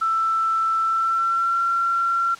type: tone with pitch glide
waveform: sine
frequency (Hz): 1329 to 1364.8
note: E6 to F6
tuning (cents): +14 to -40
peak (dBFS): -18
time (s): 0.01-2.35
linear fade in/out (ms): 10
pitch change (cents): +46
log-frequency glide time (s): 0.8-1.6
effects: white hiss -43 dBFS RMS until 2.39 s + low-pass 6000 Hz 12 dB/octave